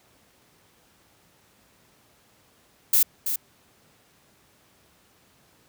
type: noise with echo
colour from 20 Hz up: violet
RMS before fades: -18 dBFS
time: 2.93-3.03 s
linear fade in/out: 5 ms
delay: 330 ms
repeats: 1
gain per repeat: -8 dB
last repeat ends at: 3.36 s
effects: pink hiss -60 dBFS RMS until 5.68 s + high-pass 80 Hz 12 dB/octave